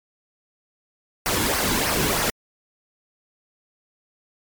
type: noise with flanger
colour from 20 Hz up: pink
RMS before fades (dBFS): -22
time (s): 1.26-2.3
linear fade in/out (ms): 0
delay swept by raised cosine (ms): 0.26 to 1.66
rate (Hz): 3.2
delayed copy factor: -0.55
effects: MP3 96 kbps